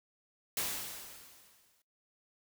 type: noise with exponential decay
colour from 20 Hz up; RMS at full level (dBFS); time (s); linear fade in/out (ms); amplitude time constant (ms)
white; -33; 0.57-1.82; 2; 270
effects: noise-tail reverb RT60 0.2 s tail -21 dB re dry